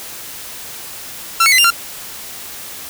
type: tone with pitch steps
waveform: sawtooth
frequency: 1351 / 2207 / 2033 / 2795 / 1380 Hz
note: E6 / C#7 / B6 / F7 / F6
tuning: +42 / -8 / +50 / +1 / -21 cents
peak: -5 dBFS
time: 1.4-1.705 s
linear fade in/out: 5 ms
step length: 61 ms
effects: white hiss -31 dBFS RMS until 2.89 s